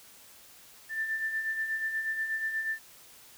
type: beating tone pair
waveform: sine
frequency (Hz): 1769 / 1777.3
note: A6 / A6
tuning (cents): +9 / +17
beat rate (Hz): 8.3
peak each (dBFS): -39 / -30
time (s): 0.89-2.79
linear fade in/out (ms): 50
effects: white hiss -54 dBFS RMS until 3.37 s